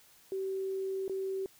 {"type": "tone with dropouts", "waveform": "sine", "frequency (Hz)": 384, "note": "G4", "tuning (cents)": -36, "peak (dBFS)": -32, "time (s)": [0.32, 1.46], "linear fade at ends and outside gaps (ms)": 1, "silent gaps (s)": [1.08, 1.096], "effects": ["white hiss -61 dBFS RMS until 1.59 s"]}